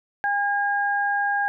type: tone pair together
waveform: sine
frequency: 810 / 1624.5 Hz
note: G#5 / G#6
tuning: -43 / -39 cents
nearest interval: octave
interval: 1204 cents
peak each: -23 dBFS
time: 0.24-1.48 s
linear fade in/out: 0 ms
effects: none